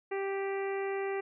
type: harmonic tone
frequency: 392 Hz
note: G4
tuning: in tune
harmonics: 1 / 2 / 3 / 4 / 5 / 6 / 7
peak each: -32 / -40 / -46 / -48 / -43 / -47 / -52 dBFS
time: 0.11-1.21 s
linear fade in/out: 10 ms
effects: none